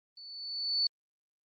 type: tone with level ramp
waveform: sine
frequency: 4477 Hz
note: C#8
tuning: 16 cents sharp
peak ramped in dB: -47 to -24 dBFS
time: 0.17-0.87 s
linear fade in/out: 2 ms
effects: Opus 24 kbps